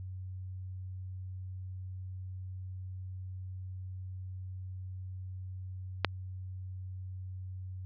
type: click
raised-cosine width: 0.3 ms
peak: -8 dBFS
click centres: 6.047 s
effects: added 93 Hz sine -39 dBFS peak until 7.85 s + resampled to 11025 Hz